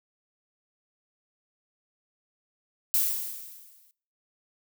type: noise with exponential decay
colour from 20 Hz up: violet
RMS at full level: -22 dBFS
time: 2.94-3.91 s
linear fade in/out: 0 ms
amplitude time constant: 210 ms
effects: noise-tail reverb RT60 0.5 s tail -22 dB re dry